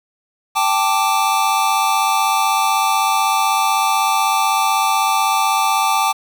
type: chord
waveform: square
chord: G suspended second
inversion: none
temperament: equal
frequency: 784 / 880 / 1174.7 Hz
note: G5 / A5 / D6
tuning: 0 / 0 / 0 cents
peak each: -20 / -19 / -19 dBFS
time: 0.55-6.13 s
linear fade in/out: 20 ms
effects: 7-bit